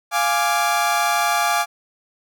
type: chord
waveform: 30% pulse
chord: D diminished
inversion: first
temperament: equal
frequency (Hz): 698.5 / 830.6 / 1174.7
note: F5 / Ab5 / D6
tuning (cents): 0 / 0 / 0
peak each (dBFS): -19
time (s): 0.11-1.66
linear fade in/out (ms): 50
effects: none